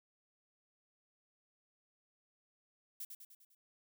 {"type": "noise with echo", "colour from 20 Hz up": "violet", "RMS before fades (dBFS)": -44, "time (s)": [3, 3.05], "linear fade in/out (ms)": 5, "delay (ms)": 100, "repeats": 5, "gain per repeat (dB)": -5, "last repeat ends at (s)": 3.55, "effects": []}